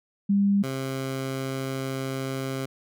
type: tone pair in turn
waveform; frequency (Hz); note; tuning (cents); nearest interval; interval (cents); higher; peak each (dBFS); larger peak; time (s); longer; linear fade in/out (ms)
sine / 15% pulse; 200 / 133.48; G3 / C3; +35 / +35; perfect fifth; 700; first; -18 / -22; first; 0.29-0.63 / 0.63-2.66; second; 10
effects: none